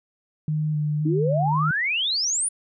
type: tone with vibrato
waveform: sine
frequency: 151.7 Hz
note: D#3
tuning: 44 cents flat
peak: -21 dBFS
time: 0.48-1.71 s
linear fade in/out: 2 ms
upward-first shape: square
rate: 1.9 Hz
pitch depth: 18 cents each way
type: exponential sweep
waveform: sine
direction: up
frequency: 293.7 to 10000 Hz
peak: -21 dBFS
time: 1.05-2.49 s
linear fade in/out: 10 ms
effects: none